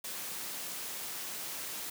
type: high-pass noise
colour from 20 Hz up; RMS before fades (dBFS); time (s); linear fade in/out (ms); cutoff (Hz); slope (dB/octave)
white; -40; 0.04-1.9; 5; 140; 12
effects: none